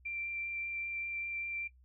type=tone with vibrato; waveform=sine; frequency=2359 Hz; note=D7; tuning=7 cents sharp; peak=-36 dBFS; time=0.05-1.68 s; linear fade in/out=10 ms; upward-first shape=triangle; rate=5.1 Hz; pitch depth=9 cents each way; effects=noise-tail reverb RT60 0.1 s tail -19 dB re dry + added 63 Hz sine -59 dBFS peak until 1.84 s